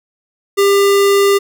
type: tone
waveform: square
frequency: 399 Hz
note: G4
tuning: 31 cents sharp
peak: -9 dBFS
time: 0.57-1.39 s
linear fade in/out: 20 ms
effects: none